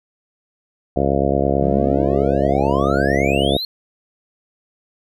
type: harmonic tone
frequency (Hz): 69.1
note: C#2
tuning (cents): -5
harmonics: 1 / 2 / 3 / 4 / 5 / 6 / 7 / 8 / 9 / 10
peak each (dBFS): -24 / -24 / -24 / -24 / -24 / -24 / -24 / -24 / -24 / -24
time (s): 0.96-3.57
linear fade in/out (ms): 5
type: exponential sweep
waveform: triangle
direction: up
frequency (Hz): 164.81 to 4300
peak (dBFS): -21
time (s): 1.62-3.65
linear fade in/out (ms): 2
effects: none